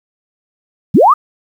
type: linear sweep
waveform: sine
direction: up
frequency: 116.7 to 1287 Hz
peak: -4 dBFS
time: 0.94-1.14 s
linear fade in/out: 10 ms
effects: 7-bit